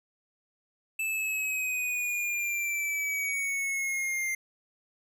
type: exponential sweep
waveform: square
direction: down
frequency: 2637 to 2095 Hz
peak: -29 dBFS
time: 0.99-4.35 s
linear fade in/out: 5 ms
effects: none